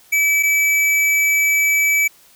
square tone pair in turn, 2300 / 2300 Hz, D7 / D7, -37 / -37 cents, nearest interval unison, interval 0 cents, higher neither, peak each -14 dBFS, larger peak neither, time 0.12-0.43 / 0.43-2.08 s, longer second, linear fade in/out 10 ms, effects white hiss -50 dBFS RMS until 2.35 s

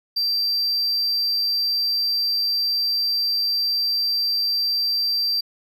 triangle tone, 4699 Hz, D8, in tune, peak -18 dBFS, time 0.16-5.41 s, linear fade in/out 10 ms, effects none

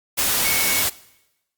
sine tone in noise, 2217 Hz, C#7, in tune, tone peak -25 dBFS, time 0.44-0.83 s, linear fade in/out 20 ms, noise white, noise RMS -20 dBFS, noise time 0.17-0.9 s, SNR -8 dB, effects noise-tail reverb RT60 0.9 s tail -20 dB re dry + Opus 48 kbps

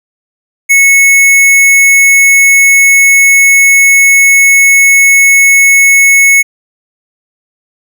square tone, 2200 Hz, C#7, 14 cents flat, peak -3 dBFS, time 0.69-6.43 s, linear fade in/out 20 ms, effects none

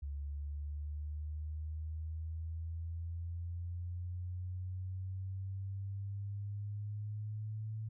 sine exponential sweep, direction up, 70.8 to 110 Hz, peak -38 dBFS, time 0.02-7.89 s, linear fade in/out 10 ms, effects none

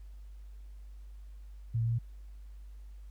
sine tone with pitch steps, 115.2 / 114 / 116 / 116.9 Hz, A#2 / A#2 / A#2 / A#2, -20 / -38 / -8 / +5 cents, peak -27 dBFS, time 1.74-1.988 s, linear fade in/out 10 ms, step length 62 ms, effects added 50 Hz sine -45 dBFS peak until 3.1 s + pink hiss -71 dBFS RMS until 3.1 s

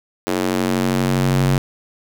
square tone with high-pass filter sweep, 46.25 Hz, F#1, in tune, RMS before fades -18 dBFS, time 0.27-1.58 s, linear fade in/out 0 ms, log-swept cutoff 330 to 120 Hz, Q 1.7, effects none

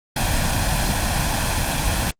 pink noise with comb filter, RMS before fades -20 dBFS, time 0.16-2.11 s, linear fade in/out 5 ms, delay 1.2 ms, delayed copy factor +0.75, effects low-pass 12000 Hz 12 dB/octave + Opus 24 kbps

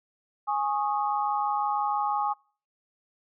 sine chord, Ab suspended fourth, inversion none, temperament equal with one note detuned, 830.6 / 1098.5 / 1244.5 Hz, Ab5 / Db6 / Eb6, 0 / -16 / 0 cents, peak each -26 / -31 / -32 dBFS, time 0.47-2.34 s, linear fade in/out 20 ms, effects noise-tail reverb RT60 0.4 s tail -26 dB re dry

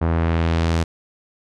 sawtooth tone with low-pass filter sweep, 82.7 Hz, E2, 6 cents sharp, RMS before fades -19 dBFS, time 0.01-0.84 s, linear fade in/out 10 ms, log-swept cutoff 1200 to 7700 Hz, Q 0.92, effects none

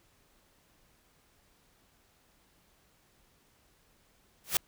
white noise with exponential growth, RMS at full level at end -22 dBFS, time 4.44-4.57 s, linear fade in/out 2 ms, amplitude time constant 27 ms, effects pink hiss -67 dBFS RMS until 4.67 s

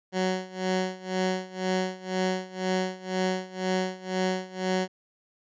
15% pulse tone with tremolo, 185.9 Hz, F#3, 8 cents sharp, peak -17 dBFS, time 0.12-4.88 s, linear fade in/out 50 ms, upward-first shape sine, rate 2 Hz, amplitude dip 90%, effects resampled to 16000 Hz

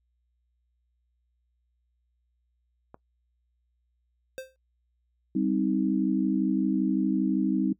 click, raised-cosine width 1 ms, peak -30 dBFS, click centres 2.944 s
square tone with exponential decay, 523.3 Hz, C5, in tune, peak -32 dBFS, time 4.38-4.56 s, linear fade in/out 0 ms, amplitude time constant 37 ms
sine chord, C minor, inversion second, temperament just, 196.22 / 261.6 / 314 Hz, G3 / C4 / Eb4, +2 / 0 / +16 cents, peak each -27 dBFS, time 5.35-7.73 s, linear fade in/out 5 ms
effects noise-tail reverb RT60 0.1 s tail -21 dB re dry + added 60 Hz sine -70 dBFS peak until 7.79 s

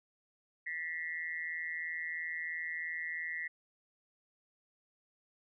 sine tone with amplitude modulation, 1940 Hz, B6, 31 cents flat, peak -32 dBFS, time 0.66-3.48 s, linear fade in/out 10 ms, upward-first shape sine, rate 163 Hz, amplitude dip 95%, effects none

